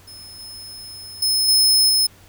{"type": "tone with level steps", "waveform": "sawtooth", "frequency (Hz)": 5190, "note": "E8", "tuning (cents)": -28, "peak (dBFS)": [-35, -32, -14, -10, -12], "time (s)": [0.07, 2.07], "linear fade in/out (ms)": 10, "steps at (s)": [0.39, 1.22, 1.48, 1.89], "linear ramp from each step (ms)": 5, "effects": ["added 94 Hz sine -50 dBFS peak until 2.28 s", "pink hiss -50 dBFS RMS until 2.28 s"]}